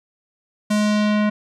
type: tone with low-pass filter sweep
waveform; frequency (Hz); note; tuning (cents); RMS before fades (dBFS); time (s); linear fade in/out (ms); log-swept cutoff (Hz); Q
square; 210.2; G#3; +21; -18; 0.7-1.3; 10; 10000 to 2100; 1.1
effects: none